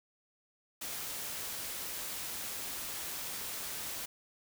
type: noise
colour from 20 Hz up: white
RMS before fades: -40 dBFS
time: 0.81-4.06 s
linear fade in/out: 10 ms
effects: none